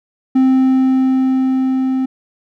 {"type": "tone with level ramp", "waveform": "triangle", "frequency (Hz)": 261.6, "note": "C4", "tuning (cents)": 0, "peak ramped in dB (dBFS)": [-6, -12], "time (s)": [0.35, 2.06], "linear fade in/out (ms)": 10, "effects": []}